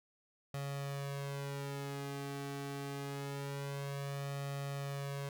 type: tone with flanger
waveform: sawtooth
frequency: 140 Hz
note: C#3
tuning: 18 cents sharp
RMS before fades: -41 dBFS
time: 0.54-5.29 s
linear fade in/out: 2 ms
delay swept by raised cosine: 1.6 to 2.6 ms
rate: 0.25 Hz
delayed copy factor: +1
effects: none